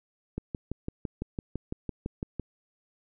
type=click train; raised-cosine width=3 ms; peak=-19 dBFS; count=13; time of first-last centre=0.38-2.397 s; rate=5.95 Hz; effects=none